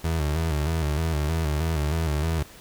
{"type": "tone with vibrato", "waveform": "30% pulse", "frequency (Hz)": 77.9, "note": "D#2", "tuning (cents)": 3, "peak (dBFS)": -20, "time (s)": [0.04, 2.43], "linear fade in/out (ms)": 5, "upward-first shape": "square", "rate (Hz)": 3.2, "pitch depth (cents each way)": 80, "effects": ["pink hiss -47 dBFS RMS until 2.6 s"]}